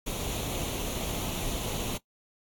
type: noise with comb filter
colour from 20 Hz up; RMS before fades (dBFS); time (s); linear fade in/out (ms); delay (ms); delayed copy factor
pink; -33; 0.06-1.98; 10; 0.3; +0.6
effects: noise-tail reverb RT60 0.1 s tail -21 dB re dry + AAC 64 kbps